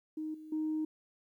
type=tone with level steps; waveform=sine; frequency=311.1 Hz; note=D#4; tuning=in tune; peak=-35 / -46 / -30 dBFS; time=0.17-0.85 s; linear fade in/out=5 ms; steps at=0.34 / 0.52 s; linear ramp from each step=5 ms; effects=tanh soft clip ceiling -27 dBFS + 12-bit